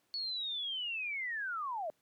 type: linear sweep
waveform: sine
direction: down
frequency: 4435 to 594 Hz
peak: -35 dBFS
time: 0.14-1.9 s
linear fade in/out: 0 ms
effects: pink hiss -75 dBFS RMS until 2.01 s + high-pass 150 Hz 12 dB/octave